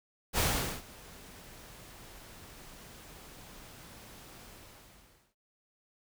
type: noise with ADSR envelope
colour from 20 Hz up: pink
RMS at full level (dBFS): -27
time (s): 0.33-5.35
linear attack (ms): 55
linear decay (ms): 430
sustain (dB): -24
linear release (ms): 900
effects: none